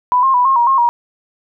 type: tone with pitch steps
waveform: sine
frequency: 993 / 1066 / 986 / 1073 / 949 / 1074 / 951 Hz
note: B5 / C6 / B5 / C6 / A#5 / C6 / A#5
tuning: +9 / +32 / -3 / +43 / +31 / +45 / +34 cents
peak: -9 dBFS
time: 0.12-0.89 s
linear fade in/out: 0 ms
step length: 110 ms
effects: none